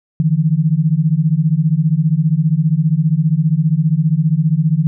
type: beating tone pair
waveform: sine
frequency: 150 / 165 Hz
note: D3 / E3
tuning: +37 / +2 cents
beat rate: 15 Hz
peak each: -14 dBFS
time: 0.2-4.87 s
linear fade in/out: 0 ms
effects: none